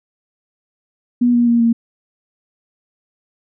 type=tone with pitch steps; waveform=sine; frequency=243 / 239.1 / 235.3 / 231.5 Hz; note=B3 / A#3 / A#3 / A#3; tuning=-28 / +44 / +16 / -12 cents; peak=-10 dBFS; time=1.21-1.73 s; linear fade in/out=10 ms; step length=130 ms; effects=none